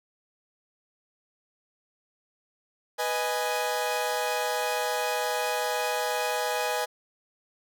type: chord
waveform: sawtooth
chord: G# minor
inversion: first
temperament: equal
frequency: 493.9 / 622.3 / 830.6 Hz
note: B4 / D#5 / G#5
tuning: 0 / 0 / 0 cents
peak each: -27 / -28 / -26 dBFS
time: 2.98-6.86 s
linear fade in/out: 20 ms
effects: none